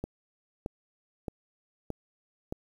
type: click train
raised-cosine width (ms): 2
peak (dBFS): -20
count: 5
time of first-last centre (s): 0.04-2.524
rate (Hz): 1.61
effects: 9-bit